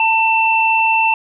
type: tone pair together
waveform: sine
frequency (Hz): 894 / 2679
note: A5 / E7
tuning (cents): +27 / +27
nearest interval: octave + perfect fifth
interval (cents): 1900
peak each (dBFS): -14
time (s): 0-1.14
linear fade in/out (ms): 2
effects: none